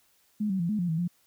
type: tone with pitch steps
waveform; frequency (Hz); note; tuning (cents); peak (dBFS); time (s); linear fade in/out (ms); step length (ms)
sine; 210.9 / 190.4 / 170.2 / 212.4 / 175.7 / 160.8 / 174.9; G#3 / F#3 / F3 / G#3 / F3 / E3 / F3; +27 / +50 / -44 / +39 / +11 / -43 / +3; -25; 0.4-1.079; 10; 97
effects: white hiss -66 dBFS RMS until 1.26 s